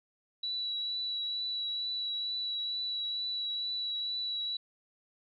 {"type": "tone with vibrato", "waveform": "sine", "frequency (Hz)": 3930, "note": "B7", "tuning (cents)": -9, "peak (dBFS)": -32, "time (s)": [0.43, 4.57], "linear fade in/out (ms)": 5, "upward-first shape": "triangle", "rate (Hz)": 2.2, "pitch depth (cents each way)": 17, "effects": []}